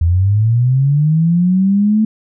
sine linear sweep, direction up, 80.7 to 220 Hz, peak -9 dBFS, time 0.01-2.05 s, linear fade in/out 5 ms, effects none

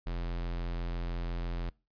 square tone, 43 Hz, F1, 26 cents flat, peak -33 dBFS, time 0.06-1.7 s, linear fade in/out 10 ms, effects noise-tail reverb RT60 0.3 s tail -25 dB re dry + resampled to 11025 Hz

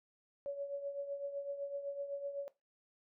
sine tone with tremolo, 563 Hz, C#5, 27 cents sharp, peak -35 dBFS, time 0.46-2.48 s, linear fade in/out 0 ms, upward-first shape triangle, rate 7.9 Hz, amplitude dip 70%, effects noise-tail reverb RT60 0.2 s tail -17 dB re dry

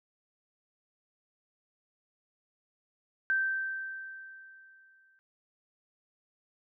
sine tone with exponential decay, 1558 Hz, G6, 11 cents flat, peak -24 dBFS, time 3.3-5.19 s, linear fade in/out 0 ms, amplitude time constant 410 ms, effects none

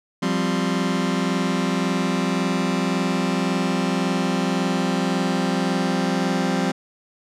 sawtooth chord, F suspended second, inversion none, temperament just, 174.61 / 196.44 / 261.9 Hz, F3 / G3 / C4, 0 / +4 / +2 cents, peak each -20 dBFS, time 0.22-6.72 s, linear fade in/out 10 ms, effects low-pass 7000 Hz 12 dB/octave

